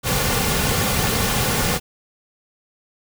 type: noise with comb filter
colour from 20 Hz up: pink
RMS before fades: -20 dBFS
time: 0.03-1.8 s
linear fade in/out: 50 ms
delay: 3.1 ms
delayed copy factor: -0.5
effects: none